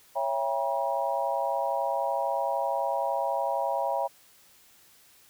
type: chord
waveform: sine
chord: C# diminished seventh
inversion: none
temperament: just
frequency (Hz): 554.4 / 665.2 / 798.3 / 957.9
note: C#5 / E5 / G5 / Bb5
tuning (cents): 0 / +16 / +31 / +47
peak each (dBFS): -31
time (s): 0.15-4.08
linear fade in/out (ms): 20
effects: white hiss -58 dBFS RMS until 5.29 s